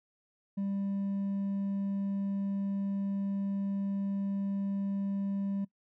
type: tone with hard clipping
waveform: sine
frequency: 197.6 Hz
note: G3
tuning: 14 cents sharp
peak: -31 dBFS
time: 0.57-5.65 s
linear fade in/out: 10 ms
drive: 2 dB
effects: noise-tail reverb RT60 0.1 s tail -21 dB re dry